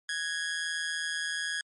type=tone with amplitude modulation; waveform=sawtooth; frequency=1661.2 Hz; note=G#6; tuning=in tune; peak=-24 dBFS; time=0.09-1.61 s; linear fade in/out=2 ms; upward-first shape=sine; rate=161 Hz; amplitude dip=65%; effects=MP3 48 kbps